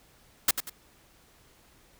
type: noise with echo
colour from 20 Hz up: white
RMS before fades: -21 dBFS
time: 0.48-0.51 s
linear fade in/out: 5 ms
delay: 94 ms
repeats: 2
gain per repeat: -9 dB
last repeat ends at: 0.698 s
effects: pink hiss -60 dBFS RMS until 1.99 s